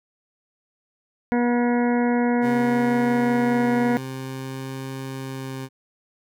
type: harmonic tone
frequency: 241.2 Hz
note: B3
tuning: 41 cents flat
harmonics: 1 / 2 / 3 / 4 / 6 / 7 / 8 / 9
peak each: -19 / -25 / -29 / -31 / -35 / -36 / -37 / -38 dBFS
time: 1.32-3.97 s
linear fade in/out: 0 ms
type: tone with vibrato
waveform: 20% pulse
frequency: 132.7 Hz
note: C3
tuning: 25 cents sharp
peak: -25 dBFS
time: 2.41-5.69 s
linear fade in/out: 50 ms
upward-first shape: sine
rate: 0.48 Hz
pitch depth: 10 cents each way
effects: none